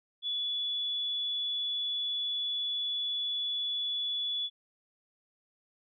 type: tone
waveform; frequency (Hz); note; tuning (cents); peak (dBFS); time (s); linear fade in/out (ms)
sine; 3426; A7; -47; -30; 0.22-4.5; 50
effects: none